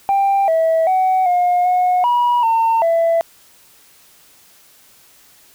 sine tone with pitch steps, 790 / 650 / 750 / 714 / 726 / 967 / 907 / 666 Hz, G5 / E5 / F#5 / F5 / F#5 / B5 / A#5 / E5, +13 / -24 / +23 / +38 / -33 / -37 / -48 / +18 cents, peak -10 dBFS, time 0.09-3.21 s, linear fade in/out 0 ms, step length 390 ms, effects tanh soft clip ceiling -10 dBFS + white hiss -49 dBFS RMS until 5.54 s

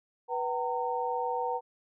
sine tone cluster, 490.7 / 763 / 917 Hz, B4 / G5 / A#5, -11 / -47 / -29 cents, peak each -33 / -34 / -32 dBFS, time 0.28-1.61 s, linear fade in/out 50 ms, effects none

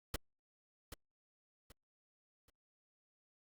pink noise with echo, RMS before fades -37 dBFS, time 0.14-0.16 s, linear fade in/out 2 ms, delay 780 ms, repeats 3, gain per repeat -10 dB, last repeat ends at 2.5 s, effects Opus 48 kbps

